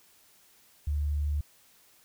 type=tone; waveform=sine; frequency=73.42 Hz; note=D2; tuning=in tune; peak=-26 dBFS; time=0.87-1.41 s; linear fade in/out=5 ms; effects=white hiss -61 dBFS RMS until 2.04 s